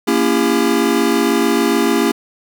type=chord; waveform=square; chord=A# diminished seventh; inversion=none; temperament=just; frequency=233.1 / 279.7 / 335.6 / 402.8 Hz; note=A#3 / C#4 / E4 / G4; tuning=0 / +16 / +31 / +47 cents; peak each=-19 dBFS; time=0.07-2.12 s; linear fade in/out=10 ms; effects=none